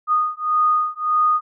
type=beating tone pair; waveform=sine; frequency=1234 / 1235.7 Hz; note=D#6 / D#6; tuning=-15 / -12 cents; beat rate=1.7 Hz; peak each=-19 dBFS; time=0.07-1.41 s; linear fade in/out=50 ms; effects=none